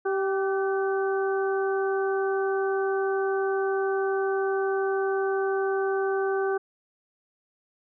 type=harmonic tone with a mistuned harmonic; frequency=388.6 Hz; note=G4; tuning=15 cents flat; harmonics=1 / 2 / 3 / 4; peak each=-24 / -32 / -36 / -34 dBFS; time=0.05-6.58 s; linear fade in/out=10 ms; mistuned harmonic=4; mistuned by=-37 cents; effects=none

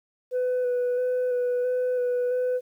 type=tone with vibrato; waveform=sine; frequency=497.2 Hz; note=B4; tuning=12 cents sharp; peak=-20 dBFS; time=0.31-2.61 s; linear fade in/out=50 ms; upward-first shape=square; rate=1.5 Hz; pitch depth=15 cents each way; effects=tanh soft clip ceiling -21 dBFS + 10-bit

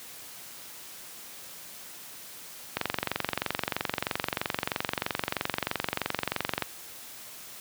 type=click train; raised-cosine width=0.3 ms; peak=-10 dBFS; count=90; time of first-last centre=2.77-6.623 s; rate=23.1 Hz; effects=white hiss -45 dBFS RMS until 7.6 s + high-pass 80 Hz 12 dB/octave

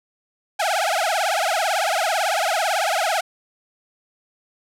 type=tone with vibrato; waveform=sawtooth; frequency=730 Hz; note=F#5; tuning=24 cents flat; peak=-15 dBFS; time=0.59-3.21 s; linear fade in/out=10 ms; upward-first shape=triangle; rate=18 Hz; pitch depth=290 cents each way; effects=low-pass 12000 Hz 12 dB/octave

